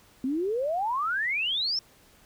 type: exponential sweep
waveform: sine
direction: up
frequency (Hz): 250 to 5530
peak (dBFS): -25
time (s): 0.24-1.79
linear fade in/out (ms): 2
effects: pink hiss -58 dBFS RMS until 2.25 s